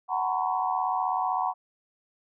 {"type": "tone cluster", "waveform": "sine", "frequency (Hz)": [745, 858, 937, 1013, 1113], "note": ["F#5", "A5", "A#5", "B5", "C#6"], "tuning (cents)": [12, -44, 9, 44, 7], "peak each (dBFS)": [-28, -35, -31, -31, -33], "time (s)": [0.08, 1.54], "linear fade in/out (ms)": 50, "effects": []}